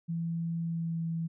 sine tone with pitch glide, 166.9 to 164.89 Hz, E3 to E3, +22 to +1 cents, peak -30 dBFS, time 0.08-1.28 s, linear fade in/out 20 ms, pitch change -21 cents, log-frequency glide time 0.61-1.04 s, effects none

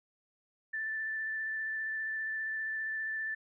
sine tone with vibrato, 1763 Hz, A6, 3 cents sharp, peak -33 dBFS, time 0.73-3.35 s, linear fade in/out 10 ms, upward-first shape square, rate 15 Hz, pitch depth 9 cents each way, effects none

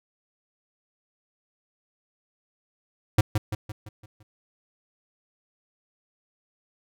square tone with echo, 106 Hz, G#2, 36 cents sharp, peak -15 dBFS, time 3.18-3.21 s, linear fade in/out 5 ms, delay 170 ms, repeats 6, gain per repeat -6 dB, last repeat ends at 4.23 s, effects none

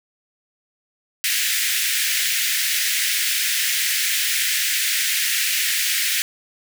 pink high-pass noise, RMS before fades -21 dBFS, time 1.24-6.22 s, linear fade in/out 0 ms, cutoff 1700 Hz, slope 48 dB/octave, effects none

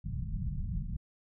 pink low-pass noise, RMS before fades -35 dBFS, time 0.04-0.97 s, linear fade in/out 10 ms, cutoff 190 Hz, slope 48 dB/octave, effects none

